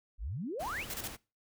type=exponential sweep; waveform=sine; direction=up; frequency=40.61 to 3301 Hz; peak=-35 dBFS; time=0.18-0.86 s; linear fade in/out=50 ms
type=noise; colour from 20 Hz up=pink; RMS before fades=-45 dBFS; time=0.59-1.17 s; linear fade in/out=20 ms
type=noise bursts; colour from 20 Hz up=white; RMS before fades=-39 dBFS; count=3; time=0.9-1.075 s; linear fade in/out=0 ms; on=37 ms; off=32 ms
effects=noise-tail reverb RT60 0.3 s tail -22 dB re dry